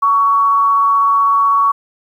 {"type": "tone with frequency modulation", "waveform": "sine", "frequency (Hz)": 1121, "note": "C#6", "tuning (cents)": 19, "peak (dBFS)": -9, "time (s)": [0.02, 1.72], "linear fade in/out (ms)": 10, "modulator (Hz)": 206, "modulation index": 0.27, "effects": ["8-bit"]}